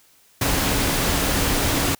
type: tone in noise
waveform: sine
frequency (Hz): 278.1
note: C#4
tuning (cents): +6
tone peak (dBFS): -30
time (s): 0.41-1.95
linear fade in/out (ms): 5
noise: pink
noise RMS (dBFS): -21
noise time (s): 0.41-1.95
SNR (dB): -12
effects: white hiss -56 dBFS RMS until 1.99 s